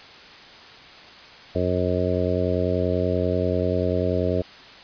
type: harmonic tone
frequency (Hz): 90.3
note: F#2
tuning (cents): -42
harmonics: 1 / 2 / 3 / 4 / 5 / 6 / 7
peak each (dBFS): -26 / -29 / -29 / -29 / -27 / -28 / -28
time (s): 1.55-4.42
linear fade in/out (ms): 5
effects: white hiss -44 dBFS RMS until 4.83 s + resampled to 11025 Hz